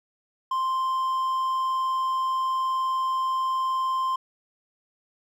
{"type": "tone", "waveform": "triangle", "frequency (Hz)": 1046.5, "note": "C6", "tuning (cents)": 0, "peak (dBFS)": -21, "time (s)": [0.51, 4.16], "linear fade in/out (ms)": 5, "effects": []}